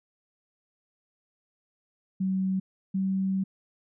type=tone pair in turn; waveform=sine; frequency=189.5 / 191.48 Hz; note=F#3 / G3; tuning=+42 / -40 cents; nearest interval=unison; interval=18 cents; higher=second; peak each=-24 dBFS; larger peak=neither; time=2.2-2.6 / 2.94-3.44 s; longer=second; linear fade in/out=10 ms; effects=none